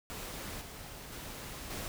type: noise with level steps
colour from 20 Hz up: pink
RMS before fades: -42 / -47 / -44 / -40 dBFS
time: 0.1-1.88 s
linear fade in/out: 0 ms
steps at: 0.61 / 1.12 / 1.7 s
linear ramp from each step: 5 ms
effects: none